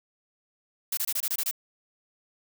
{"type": "noise bursts", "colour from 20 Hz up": "blue", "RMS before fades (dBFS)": -28, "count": 8, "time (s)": [0.92, 1.512], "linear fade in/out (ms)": 5, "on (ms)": 53, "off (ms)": 24, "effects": []}